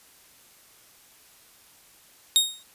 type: tone with exponential decay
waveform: sawtooth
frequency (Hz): 3729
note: A#7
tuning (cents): 0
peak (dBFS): -10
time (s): 2.36-2.63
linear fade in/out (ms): 0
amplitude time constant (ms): 58
effects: white hiss -55 dBFS RMS until 2.74 s + resampled to 32000 Hz